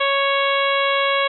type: harmonic tone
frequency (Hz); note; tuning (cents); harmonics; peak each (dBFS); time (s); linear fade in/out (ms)
554; C#5; -1; 1 / 2 / 3 / 4 / 5 / 6 / 7; -21 / -21 / -26 / -24 / -27 / -26 / -32; 0-1.28; 10
effects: none